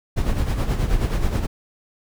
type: noise with tremolo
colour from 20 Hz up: brown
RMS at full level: -18 dBFS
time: 0.16-1.47 s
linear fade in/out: 20 ms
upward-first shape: sine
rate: 9.4 Hz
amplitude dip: 60%
effects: none